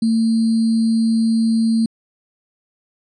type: tone with sample-and-hold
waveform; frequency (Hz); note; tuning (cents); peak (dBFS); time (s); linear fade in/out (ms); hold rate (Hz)
sine; 225.7; A3; +44; -13; 0.02-1.86; 5; 4410
effects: resampled to 24000 Hz